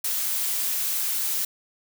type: noise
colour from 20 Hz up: blue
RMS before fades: -26 dBFS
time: 0.04-1.45 s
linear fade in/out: 5 ms
effects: none